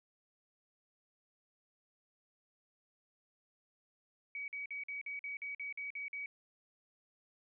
sine tone bursts, 2267 Hz, C#7, 38 cents sharp, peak -39 dBFS, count 11, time 4.35-6.26 s, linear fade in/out 2 ms, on 130 ms, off 48 ms, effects none

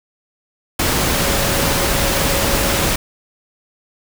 sine tone in noise, 554.4 Hz, C#5, in tune, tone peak -26 dBFS, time 1.14-2.91 s, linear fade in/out 5 ms, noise pink, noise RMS -17 dBFS, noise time 0.79-2.96 s, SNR -12 dB, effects none

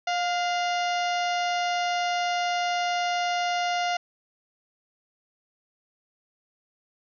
harmonic tone with a mistuned harmonic, 708 Hz, F5, 23 cents sharp, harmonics 1 / 2 / 3 / 4 / 5 / 6 / 7 / 8 / 9, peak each -25 / -33 / -34 / -35 / -40 / -41 / -42 / -43 / -47 dBFS, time 0.07-3.97 s, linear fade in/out 5 ms, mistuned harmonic 3, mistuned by -50 cents, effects none

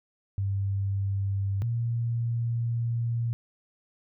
sine tone pair in turn, 98.5 / 117.14 Hz, G2 / A#2, +9 / +9 cents, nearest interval minor third, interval 300 cents, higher second, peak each -25 / -25 dBFS, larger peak neither, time 0.38-1.62 / 1.62-3.33 s, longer second, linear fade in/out 0 ms, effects none

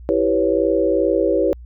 sine chord, C# half-diminished seventh, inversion first, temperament equal, 329.6 / 392 / 493.9 / 554.4 Hz, E4 / G4 / B4 / C#5, 0 / 0 / 0 / 0 cents, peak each -20 dBFS, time 0.09-1.53 s, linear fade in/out 0 ms, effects added 60 Hz sine -35 dBFS peak until 1.65 s

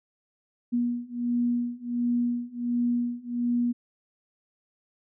sine beating tone pair, 240 / 241.4 Hz, B3 / B3, -49 / -39 cents, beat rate 1.4 Hz, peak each -28 / -27 dBFS, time 0.72-3.73 s, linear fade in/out 20 ms, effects none

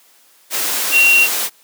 sine tone in noise, 2747 Hz, F7, 29 cents flat, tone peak -8 dBFS, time 0.91-1.28 s, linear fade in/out 50 ms, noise white, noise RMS -19 dBFS, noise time 0.5-1.5 s, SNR +8 dB, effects white hiss -51 dBFS RMS until 1.63 s + high-pass 300 Hz 12 dB/octave

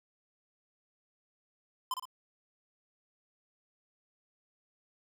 square tone with echo, 1027 Hz, C6, 33 cents flat, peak -31 dBFS, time 1.91-1.94 s, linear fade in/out 2 ms, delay 57 ms, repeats 2, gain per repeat -6 dB, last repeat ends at 2.054 s, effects none

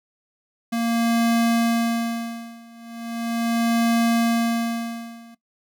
square tone with tremolo, 231.8 Hz, A#3, 10 cents flat, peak -17 dBFS, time 0.72-5.35 s, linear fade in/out 10 ms, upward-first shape sine, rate 0.38 Hz, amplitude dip 95%, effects noise-tail reverb RT60 0.1 s tail -17 dB re dry

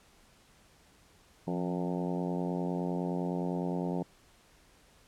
harmonic tone with a mistuned harmonic, 89.8 Hz, F2, 49 cents sharp, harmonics 2 / 3 / 4 / 5 / 6 / 7 / 8 / 9 / 10, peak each -33 / -37 / -39 / -41 / -43 / -44 / -45 / -46 / -47 dBFS, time 1.47-4.03 s, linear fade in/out 5 ms, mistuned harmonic 2, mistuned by -63 cents, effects pink hiss -62 dBFS RMS until 5.07 s + low-pass 11000 Hz 12 dB/octave

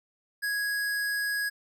square tone, 1661.2 Hz, G#6, in tune, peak -28 dBFS, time 0.42-1.5 s, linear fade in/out 20 ms, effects none

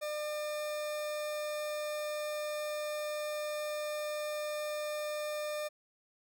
40% pulse tone, 601 Hz, D5, 40 cents sharp, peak -34 dBFS, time 0.01-5.69 s, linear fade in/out 20 ms, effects none

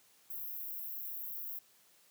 white high-pass noise, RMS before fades -42 dBFS, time 0.3-1.59 s, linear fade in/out 5 ms, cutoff 12000 Hz, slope 96 dB/octave, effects white hiss -66 dBFS RMS until 2.1 s + high-pass 100 Hz 12 dB/octave

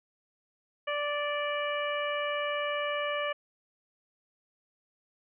harmonic tone, 585 Hz, D5, 7 cents flat, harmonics 1 / 2 / 3 / 4 / 5, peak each -32 / -35 / -37 / -38 / -39 dBFS, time 0.87-3.33 s, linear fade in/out 10 ms, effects none

